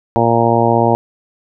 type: harmonic tone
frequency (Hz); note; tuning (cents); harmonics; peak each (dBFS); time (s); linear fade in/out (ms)
116.54; A#2; 0; 1 / 2 / 3 / 4 / 5 / 6 / 7 / 8; -18 / -18 / -18 / -18 / -18 / -18 / -18 / -18; 0.16-0.95; 0
effects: none